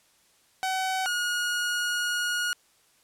sawtooth tone pair in turn, 756 / 1442.1 Hz, F#5 / F#6, +37 / -45 cents, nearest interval major seventh, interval 1118 cents, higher second, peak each -22 dBFS, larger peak neither, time 0.63-1.06 / 1.06-2.53 s, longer second, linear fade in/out 0 ms, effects white hiss -63 dBFS RMS until 3.03 s + low-pass 11000 Hz 12 dB/octave

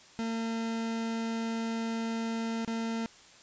40% pulse tone with dropouts, 227.2 Hz, A#3, 44 cents flat, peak -30 dBFS, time 0.19-3.06 s, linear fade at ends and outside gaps 0 ms, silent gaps 2.648-2.677 s, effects white hiss -55 dBFS RMS until 3.42 s + resampled to 16000 Hz

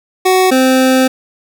25% pulse tone pair in turn, 372.6 / 260 Hz, F#4 / C4, +12 / -11 cents, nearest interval tritone, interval 623 cents, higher first, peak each -4 dBFS, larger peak neither, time 0.25-0.51 / 0.51-1.08 s, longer second, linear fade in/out 10 ms, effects none

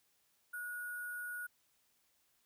sine tone with sample-and-hold, 1456 Hz, F#6, 28 cents flat, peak -40 dBFS, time 0.53-1.47 s, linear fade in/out 10 ms, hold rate 11025 Hz, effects white hiss -75 dBFS RMS until 2.45 s

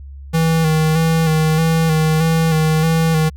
square tone with vibrato, 160 Hz, D#3, 49 cents sharp, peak -13 dBFS, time 0.33-3.3 s, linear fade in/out 20 ms, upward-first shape square, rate 1.6 Hz, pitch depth 30 cents each way, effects added 69 Hz sine -31 dBFS peak until 3.36 s

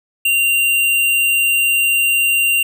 square tone, 2773 Hz, F7, 13 cents flat, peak -13 dBFS, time 0.25-2.63 s, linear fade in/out 5 ms, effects none

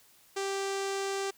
sawtooth tone with low-pass filter, 392 Hz, G4, in tune, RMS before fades -33 dBFS, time 0.36-1.31 s, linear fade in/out 10 ms, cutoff 7400 Hz, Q 1.8, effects white hiss -61 dBFS RMS until 1.37 s

